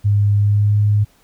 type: tone with pitch glide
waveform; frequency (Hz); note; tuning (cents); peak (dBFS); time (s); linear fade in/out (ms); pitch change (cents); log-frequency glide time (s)
sine; 102.4 to 104.07; G#2 to G#2; -24 to +4; -11; 0.04-1.05; 20; +28; 0.37-0.76
effects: pink hiss -55 dBFS RMS until 1.23 s